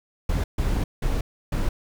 brown noise bursts at uneven times, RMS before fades -23 dBFS, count 4, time 0.29-0.44 / 0.58-0.84 / 1.02-1.21 / 1.52-1.69 s, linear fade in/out 5 ms, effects none

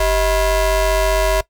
35% pulse ring-modulated tone, 341.6 Hz, F4, 38 cents flat, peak -9 dBFS, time 0-1.41 s, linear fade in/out 5 ms, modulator 294 Hz, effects noise-tail reverb RT60 0.1 s tail -19 dB re dry

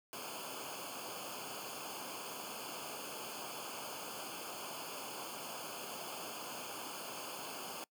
pink noise with comb filter, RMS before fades -45 dBFS, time 0.13-7.84 s, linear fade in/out 0 ms, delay 0.52 ms, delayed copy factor -0.95, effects noise-tail reverb RT60 0.1 s tail -24 dB re dry + high-pass 150 Hz 12 dB/octave

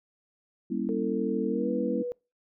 sine chord, G diminished seventh, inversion none, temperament equal with one note detuned, 196 / 236.5 / 277.2 / 329.6 Hz, G3 / Bb3 / Db4 / Fb4, 0 / +25 / 0 / 0 cents, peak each -33 / -31 / -34 / -33 dBFS, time 0.7-2.03 s, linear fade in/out 10 ms
sine tone with pitch glide, 448.3 to 488.9 Hz, A4 to B4, +32 to -18 cents, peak -30 dBFS, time 0.89-2.12 s, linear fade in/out 0 ms, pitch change +150 cents, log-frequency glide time 1.47-1.7 s
effects noise-tail reverb RT60 0.3 s tail -26 dB re dry

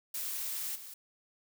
blue noise with level steps, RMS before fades -37 / -47 dBFS, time 0.14-0.94 s, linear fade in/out 5 ms, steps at 0.75 s, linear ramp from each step 10 ms, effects none

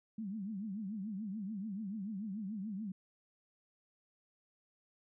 sine tone with vibrato, 205 Hz, G#3, 22 cents flat, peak -38 dBFS, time 0.18-2.92 s, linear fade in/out 5 ms, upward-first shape triangle, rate 6.9 Hz, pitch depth 200 cents each way, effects none

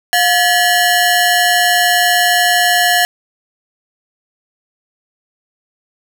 sawtooth ring-modulated tone, 1213 Hz, D#6, 44 cents flat, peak -3 dBFS, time 0.13-3.05 s, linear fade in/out 0 ms, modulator 501 Hz, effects none

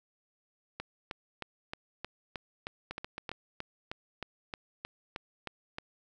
two click trains, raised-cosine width 0.3 ms, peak -22 / -21 dBFS, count 4 / 17, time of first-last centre 2.91-3.316 / 0.8-5.784 s, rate 7.39 / 3.21 Hz, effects none

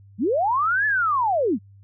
sine linear two-way sweep, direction up then down, 168.8 to 1749 to 168.8 Hz, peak -18 dBFS, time 0.18-1.59 s, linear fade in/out 50 ms, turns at 0.86 s, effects added 99 Hz sine -46 dBFS peak until 1.83 s

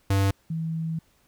square / sine tone pair in turn, 98 / 162.17 Hz, G2 / E3, 0 / -28 cents, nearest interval major sixth, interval 872 cents, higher second, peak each -20 / -26 dBFS, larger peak first, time 0.1-0.31 / 0.5-0.99 s, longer second, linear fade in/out 5 ms, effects pink hiss -64 dBFS RMS until 1.27 s

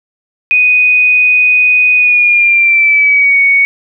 sine tone with pitch glide, 2489 to 2230 Hz, D#7 to C#7, 0 to +10 cents, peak -5 dBFS, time 0.51-3.65 s, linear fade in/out 0 ms, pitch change -190 cents, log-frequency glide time 1.96-3.4 s, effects none

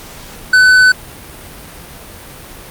sine tone with tanh clipping, 1506 Hz, F#6, 30 cents sharp, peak -6 dBFS, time 0.53-0.92 s, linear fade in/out 5 ms, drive 10 dB, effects pink hiss -33 dBFS RMS until 2.7 s + Opus 48 kbps

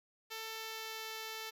5% pulse tone with pitch glide, 444.4 to 441.6 Hz, A4 to A4, +17 to +6 cents, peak -30 dBFS, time 0.3-1.51 s, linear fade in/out 20 ms, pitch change -11 cents, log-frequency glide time 0.46-1.09 s, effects none

